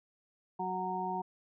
harmonic tone, 185 Hz, F#3, in tune, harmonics 1 / 2 / 4 / 5, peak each -41 / -41 / -37 / -36 dBFS, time 0.59-1.22 s, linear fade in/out 10 ms, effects none

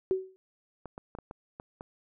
sine tone with exponential decay, 377.4 Hz, F#4, 34 cents sharp, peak -21 dBFS, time 0.11-0.36 s, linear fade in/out 0 ms, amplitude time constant 53 ms
clicks, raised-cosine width 1 ms, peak -27 dBFS, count 7, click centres 0.857 / 0.979 / 1.151 / 1.187 / 1.311 / 1.599 / 1.809 s
effects none

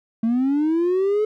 triangle linear sweep, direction up, 221 to 432.3 Hz, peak -14 dBFS, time 0.23-1.25 s, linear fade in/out 5 ms, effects tanh soft clip ceiling -12 dBFS

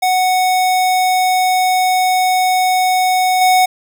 square tone with level steps, 740 Hz, F#5, in tune, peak -12 / -9 dBFS, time 0.02-3.66 s, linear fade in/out 10 ms, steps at 3.41 s, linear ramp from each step 5 ms, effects none

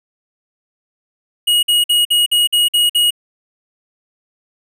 square tone bursts, 2892 Hz, F#7, 40 cents flat, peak -11 dBFS, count 8, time 1.47-3.107 s, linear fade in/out 10 ms, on 160 ms, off 51 ms, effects none

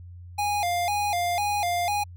square tone with vibrato, 760 Hz, F#5, 46 cents sharp, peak -24 dBFS, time 0.38-2.04 s, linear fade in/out 10 ms, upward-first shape square, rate 2 Hz, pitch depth 140 cents each way, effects added 88 Hz sine -40 dBFS peak until 2.16 s

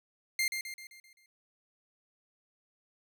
sawtooth tone with echo, 2106 Hz, C7, 11 cents sharp, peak -24 dBFS, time 0.39-0.48 s, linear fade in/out 2 ms, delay 130 ms, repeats 6, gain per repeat -6 dB, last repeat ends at 1.26 s, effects none

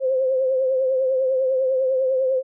sine tone with vibrato, 523.3 Hz, C5, in tune, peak -17 dBFS, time 0-2.43 s, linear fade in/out 50 ms, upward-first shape triangle, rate 10 Hz, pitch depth 56 cents each way, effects none

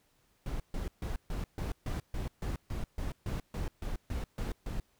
brown noise bursts, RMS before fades -35 dBFS, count 16, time 0.46-4.8 s, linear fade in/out 2 ms, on 140 ms, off 140 ms, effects pink hiss -71 dBFS RMS until 4.99 s

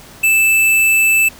square tone, 2637 Hz, E7, in tune, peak -10 dBFS, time 0.23-1.29 s, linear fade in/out 10 ms, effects pink hiss -39 dBFS RMS until 1.39 s

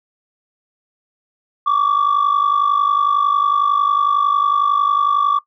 sine tone pair together, 1123 / 1174 Hz, C#6 / D6, +22 / -1 cents, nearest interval minor second, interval 77 cents, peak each -14 dBFS, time 1.66-5.39 s, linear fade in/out 10 ms, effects noise-tail reverb RT60 0.1 s tail -17 dB re dry + tanh soft clip ceiling -9 dBFS

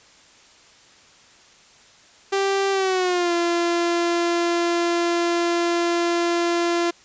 sawtooth tone with pitch glide, 392 to 343.2 Hz, G4 to F4, 0 to -30 cents, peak -15 dBFS, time 2.32-6.91 s, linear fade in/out 10 ms, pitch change -230 cents, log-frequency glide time 2.71-3.33 s, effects white hiss -51 dBFS RMS until 7.04 s + resampled to 16000 Hz

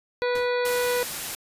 harmonic tone, 490.7 Hz, B4, 11 cents flat, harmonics 1 / 2 / 3 / 4 / 5 / 7 / 8 / 9, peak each -23 / -32 / -33 / -35 / -37 / -43 / -41 / -41 dBFS, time 0.22-1.03 s, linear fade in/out 0 ms
pink noise with exponential decay, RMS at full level -36 dBFS, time 0.35-0.57 s, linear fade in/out 5 ms, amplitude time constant 47 ms
white noise, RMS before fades -32 dBFS, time 0.65-1.35 s, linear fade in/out 2 ms
effects resampled to 32000 Hz

